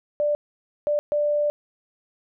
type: tone bursts at uneven times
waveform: sine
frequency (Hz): 590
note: D5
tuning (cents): +8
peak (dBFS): -19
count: 3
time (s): 0.2-0.35 / 0.87-0.99 / 1.12-1.5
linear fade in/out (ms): 0
effects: none